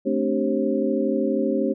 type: tone cluster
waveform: sine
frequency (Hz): 218.3 / 262.3 / 294.8 / 389.3 / 537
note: A3 / C4 / D4 / G4 / C5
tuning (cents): -13 / +4 / +7 / -12 / +45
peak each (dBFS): -26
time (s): 0.05-1.74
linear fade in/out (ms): 20
effects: none